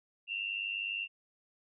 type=tone pair together; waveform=sine; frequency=2694 / 2794 Hz; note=E7 / F7; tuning=+37 / 0 cents; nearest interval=minor second; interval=63 cents; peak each=-36 / -37 dBFS; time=0.27-1.08 s; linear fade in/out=50 ms; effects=none